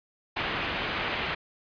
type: low-pass noise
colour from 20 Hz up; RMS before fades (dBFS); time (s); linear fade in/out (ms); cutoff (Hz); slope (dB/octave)
white; -31; 0.36-1.35; 10; 3000; 24
effects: resampled to 11025 Hz